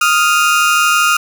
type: tone pair together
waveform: 30% pulse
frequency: 1244.5 / 1396.9 Hz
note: D#6 / F6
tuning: 0 / 0 cents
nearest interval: major second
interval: 200 cents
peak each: -10 dBFS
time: 0.01-1.17 s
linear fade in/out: 5 ms
effects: none